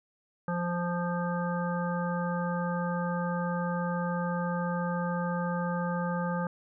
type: harmonic tone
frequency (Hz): 174.61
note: F3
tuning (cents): 0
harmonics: 1 / 3 / 5 / 7 / 9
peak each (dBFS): -30 / -35 / -37 / -38 / -40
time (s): 0.48-6.47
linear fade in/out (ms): 2
effects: none